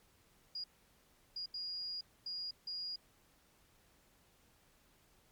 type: tone bursts at uneven times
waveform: sine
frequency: 4862 Hz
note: D#8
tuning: 41 cents flat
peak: -39 dBFS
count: 5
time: 0.55-0.64 / 1.36-1.46 / 1.54-2.01 / 2.26-2.51 / 2.67-2.96 s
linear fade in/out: 5 ms
effects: pink hiss -69 dBFS RMS until 5.31 s + MP3 96 kbps